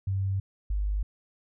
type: tone pair in turn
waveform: sine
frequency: 96.9 / 50.46 Hz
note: G2 / G#1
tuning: -20 / -49 cents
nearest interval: major seventh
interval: 1129 cents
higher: first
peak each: -25 dBFS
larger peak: neither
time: 0.07-0.4 / 0.7-1.03 s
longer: neither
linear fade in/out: 5 ms
effects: none